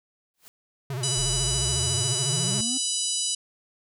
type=noise with exponential growth; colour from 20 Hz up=white; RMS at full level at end=-45 dBFS; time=0.34-0.48 s; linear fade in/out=0 ms; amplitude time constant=29 ms
type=tone with vibrato; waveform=square; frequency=130 Hz; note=C3; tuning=11 cents flat; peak=-29 dBFS; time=0.9-2.61 s; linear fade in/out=2 ms; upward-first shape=sine; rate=14 Hz; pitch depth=140 cents each way
type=harmonic tone; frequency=987.8 Hz; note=B5; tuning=in tune; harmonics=3 / 4 / 5 / 6 / 7 / 8 / 9 / 10; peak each=-33 / -33 / -33 / -33 / -33 / -33 / -33 / -33 dBFS; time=1.03-3.35 s; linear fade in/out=5 ms
type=exponential sweep; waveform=triangle; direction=up; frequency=35.37 to 268.9 Hz; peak=-29 dBFS; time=1.17-2.78 s; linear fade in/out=10 ms
effects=none